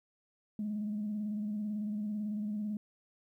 sine tone with vibrato, 210 Hz, G#3, 19 cents sharp, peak -32 dBFS, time 0.59-2.77 s, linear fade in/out 2 ms, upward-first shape square, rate 18 Hz, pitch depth 35 cents each way, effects tanh soft clip ceiling -29 dBFS + 12-bit

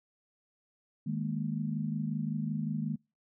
sine chord, D# suspended fourth, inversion none, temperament equal, 155.56 / 207.7 / 233.1 Hz, D#3 / G#3 / A#3, 0 / 0 / 0 cents, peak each -34 / -35 / -36 dBFS, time 1.06-2.96 s, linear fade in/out 10 ms, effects noise-tail reverb RT60 0.3 s tail -26 dB re dry

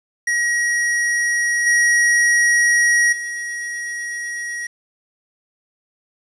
square tone with level steps, 1901 Hz, A#6, 33 cents sharp, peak -17 / -13 / -25 dBFS, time 0.27-4.67 s, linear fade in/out 5 ms, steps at 1.66 / 3.12 s, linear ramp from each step 10 ms, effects resampled to 22050 Hz + 8-bit

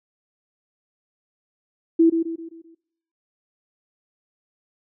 sine tone with echo, 329.6 Hz, E4, in tune, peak -11 dBFS, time 1.99-2.1 s, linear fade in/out 10 ms, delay 130 ms, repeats 5, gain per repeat -7 dB, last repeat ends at 2.75 s, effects noise-tail reverb RT60 0.7 s tail -21 dB re dry

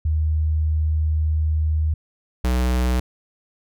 sine / square tone pair in turn, 77.78 / 62.29 Hz, D#2 / B1, 0 / +15 cents, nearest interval major third, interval 385 cents, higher first, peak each -17 / -18 dBFS, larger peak first, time 0.05-1.94 / 2.44-3 s, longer first, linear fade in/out 5 ms, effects none

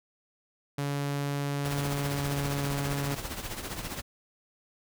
sawtooth tone with pitch glide, 142.1 to 140.87 Hz, C#3 to C#3, +43 to +28 cents, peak -25 dBFS, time 0.78-3.15 s, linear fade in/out 5 ms, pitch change -15 cents, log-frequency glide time 1.73-2.75 s
pink noise with tremolo, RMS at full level -34 dBFS, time 1.64-4.02 s, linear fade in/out 20 ms, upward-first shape triangle, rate 15 Hz, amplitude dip 70%
effects none

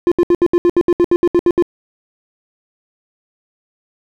triangle tone bursts, 349.2 Hz, F4, in tune, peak -6 dBFS, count 14, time 0.07-1.624 s, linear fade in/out 0 ms, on 46 ms, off 70 ms, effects none

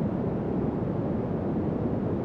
pink band-pass noise, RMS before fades -28 dBFS, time 0-2.24 s, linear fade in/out 0 ms, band 140 to 400 Hz, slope 12 dB/octave, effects none

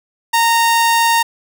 sawtooth tone, 924 Hz, A#5, 16 cents flat, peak -7 dBFS, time 0.33-1.23 s, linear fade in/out 10 ms, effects none

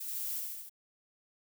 violet noise with echo, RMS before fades -40 dBFS, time 0-0.4 s, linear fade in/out 10 ms, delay 74 ms, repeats 4, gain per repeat -2 dB, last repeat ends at 0.696 s, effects none

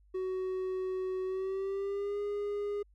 triangle tone with pitch glide, 373.7 to 409.9 Hz, F#4 to G#4, +17 to -23 cents, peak -30 dBFS, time 0.14-2.83 s, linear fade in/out 10 ms, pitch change +160 cents, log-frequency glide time 1.24-2.2 s, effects added 50 Hz sine -60 dBFS peak until 2.94 s

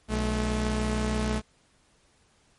sawtooth tone pair together, 60.5 / 215.6 Hz, B1 / A3, -35 / -35 cents, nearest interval octave + minor seventh, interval 2200 cents, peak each -24 dBFS, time 0.08-1.42 s, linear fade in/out 50 ms, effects pink hiss -64 dBFS RMS until 2.58 s + MP3 48 kbps

